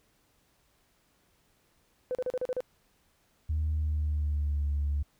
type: tone bursts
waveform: sine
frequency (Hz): 505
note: B4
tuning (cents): +39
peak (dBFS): -27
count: 7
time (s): 2.11-2.605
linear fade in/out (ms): 0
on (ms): 39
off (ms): 37
type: tone with pitch glide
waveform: sine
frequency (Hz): 77.3 to 72.12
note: D#2 to D2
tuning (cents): -11 to -31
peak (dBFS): -25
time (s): 3.49-5.03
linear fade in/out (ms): 10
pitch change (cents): -120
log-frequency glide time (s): 3.71-4.66
effects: tanh soft clip ceiling -23 dBFS + pink hiss -69 dBFS RMS until 5.19 s